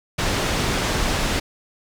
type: low-pass noise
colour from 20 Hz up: pink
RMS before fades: -22 dBFS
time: 0.18-1.4 s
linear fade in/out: 10 ms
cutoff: 6700 Hz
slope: 12 dB/octave
effects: none